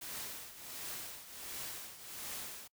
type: noise with tremolo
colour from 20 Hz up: white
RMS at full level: -42 dBFS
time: 0.01-2.68 s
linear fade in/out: 10 ms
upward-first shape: triangle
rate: 1.4 Hz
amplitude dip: 75%
effects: noise-tail reverb RT60 0.1 s tail -26 dB re dry